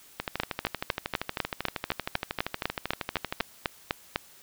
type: two click trains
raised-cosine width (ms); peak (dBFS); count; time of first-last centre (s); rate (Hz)
0.3; -9 / -13; 16 / 42; 0.4-4.159 / 0.2-3.403; 3.99 / 12.8
effects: white hiss -54 dBFS RMS until 4.42 s